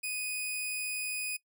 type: tone pair together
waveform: sawtooth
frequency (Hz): 2489 / 4978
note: D#7 / D#8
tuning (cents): 0 / 0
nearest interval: octave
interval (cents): 1200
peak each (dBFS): -31 / -32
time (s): 0.03-1.37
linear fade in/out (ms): 10
effects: noise-tail reverb RT60 0.1 s tail -21 dB re dry